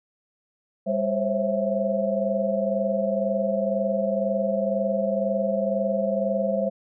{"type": "tone cluster", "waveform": "sine", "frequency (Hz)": [201, 523, 545, 661], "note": ["G3", "C5", "C#5", "E5"], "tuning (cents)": [44, -1, -29, 5], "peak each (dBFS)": -27, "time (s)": [0.86, 6.7], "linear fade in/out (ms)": 20, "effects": []}